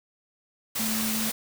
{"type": "tone in noise", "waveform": "sine", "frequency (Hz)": 220, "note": "A3", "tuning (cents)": 0, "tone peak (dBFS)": -29, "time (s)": [0.79, 1.3], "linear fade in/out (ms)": 10, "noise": "white", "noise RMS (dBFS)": -29, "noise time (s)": [0.75, 1.32], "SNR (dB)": -3, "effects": []}